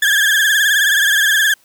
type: tone with vibrato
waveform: 35% pulse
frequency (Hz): 1666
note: G#6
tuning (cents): +5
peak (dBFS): -9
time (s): 0.02-1.54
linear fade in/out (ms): 5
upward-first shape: triangle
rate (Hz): 19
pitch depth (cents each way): 110
effects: white hiss -54 dBFS RMS until 1.64 s